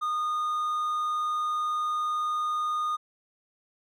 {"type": "tone", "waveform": "triangle", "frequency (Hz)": 1227, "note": "D#6", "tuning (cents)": -25, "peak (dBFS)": -24, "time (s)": [0.01, 2.97], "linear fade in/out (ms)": 20, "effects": []}